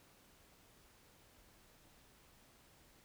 silence, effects pink hiss -66 dBFS RMS until 3.04 s

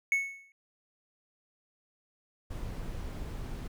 triangle tone with exponential decay, 2206 Hz, C#7, 9 cents flat, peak -20 dBFS, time 0.12-0.52 s, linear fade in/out 1 ms, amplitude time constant 85 ms
brown noise, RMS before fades -38 dBFS, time 2.5-3.68 s, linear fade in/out 10 ms
effects none

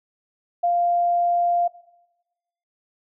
sine tone, 697 Hz, F5, 4 cents flat, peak -17 dBFS, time 0.63-1.68 s, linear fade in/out 10 ms, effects noise-tail reverb RT60 1.0 s tail -19 dB re dry

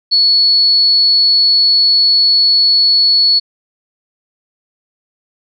sine tone, 4400 Hz, C#8, 14 cents flat, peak -7 dBFS, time 0.11-3.4 s, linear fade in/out 20 ms, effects none

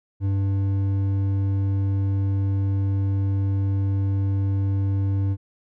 triangle tone with hard clipping, 98 Hz, G2, in tune, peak -21 dBFS, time 0.2-5.37 s, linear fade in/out 50 ms, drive 10 dB, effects none

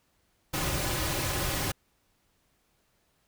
pink noise with comb filter, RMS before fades -30 dBFS, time 0.53-1.72 s, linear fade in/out 10 ms, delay 4.4 ms, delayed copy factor -0.6, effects pink hiss -71 dBFS RMS until 3.27 s

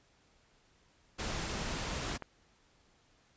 pink noise, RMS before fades -37 dBFS, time 1.18-2.18 s, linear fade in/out 20 ms
click, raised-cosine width 0.5 ms, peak -26 dBFS, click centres 2.223 s
effects pink hiss -68 dBFS RMS until 3.36 s + resampled to 16000 Hz

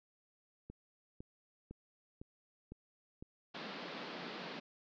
click train, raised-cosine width 3 ms, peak -35 dBFS, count 6, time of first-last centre 0.7-3.225 s, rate 1.98 Hz
pink band-pass noise, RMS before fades -46 dBFS, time 3.54-4.6 s, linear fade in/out 10 ms, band 170 to 4700 Hz, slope 48 dB/octave
effects none

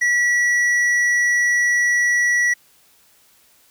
sine tone with hard clipping, 1940 Hz, B6, 31 cents flat, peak -16 dBFS, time 0.01-2.54 s, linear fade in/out 10 ms, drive 6 dB, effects white hiss -55 dBFS RMS until 3.7 s

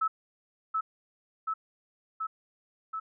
sine tone with echo, 1304 Hz, E6, 19 cents flat, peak -24 dBFS, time 0.01-0.08 s, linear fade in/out 10 ms, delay 730 ms, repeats 4, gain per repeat -2 dB, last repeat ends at 3 s, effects none

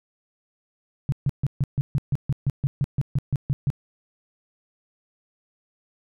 sine tone bursts, 138.59 Hz, C#3, in tune, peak -18 dBFS, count 16, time 1.09-3.702 s, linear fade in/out 0 ms, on 32 ms, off 140 ms, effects none

